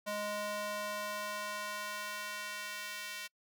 square tone with high-pass filter sweep, 207.7 Hz, G#3, in tune, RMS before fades -40 dBFS, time 0.06-3.28 s, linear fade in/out 20 ms, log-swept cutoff 520 to 2100 Hz, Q 1.1, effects noise-tail reverb RT60 0.1 s tail -26 dB re dry

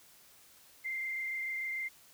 sine tone with frequency modulation, 2093 Hz, C7, in tune, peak -34 dBFS, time 0.84-1.89 s, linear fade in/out 20 ms, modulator 26.9 Hz, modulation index 1.2, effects white hiss -60 dBFS RMS until 2.13 s

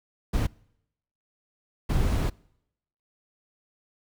brown noise bursts at uneven times, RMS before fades -24 dBFS, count 2, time 0.33-0.47 / 1.89-2.3 s, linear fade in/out 10 ms, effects noise-tail reverb RT60 0.8 s tail -25 dB re dry

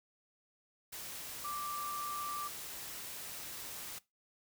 sine tone in noise, 1174.7 Hz, D6, in tune, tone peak -38 dBFS, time 1.44-2.48 s, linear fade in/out 10 ms, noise white, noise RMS -45 dBFS, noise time 0.92-3.99 s, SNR +4 dB, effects noise-tail reverb RT60 0.2 s tail -19 dB re dry

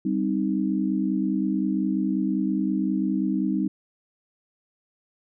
sine chord, C minor, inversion second, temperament equal, 196 / 261.6 / 311.1 Hz, G3 / C4 / Eb4, 0 / 0 / 0 cents, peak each -25 / -27 / -26 dBFS, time 0.05-3.68 s, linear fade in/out 5 ms, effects none

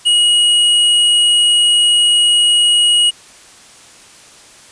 square tone, 2897 Hz, F#7, 37 cents flat, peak -9 dBFS, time 0.05-3.11 s, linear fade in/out 20 ms, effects white hiss -41 dBFS RMS until 4.71 s + resampled to 22050 Hz

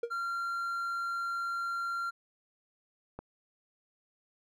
triangle tone with exponential decay, 470 Hz, A#4, 14 cents sharp, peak -25 dBFS, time 0.03-0.13 s, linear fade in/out 5 ms, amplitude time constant 21 ms
triangle tone, 1379 Hz, F6, 22 cents flat, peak -30 dBFS, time 0.1-2.11 s, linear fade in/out 20 ms
click, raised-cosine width 1 ms, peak -27 dBFS, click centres 3.19 s
effects none

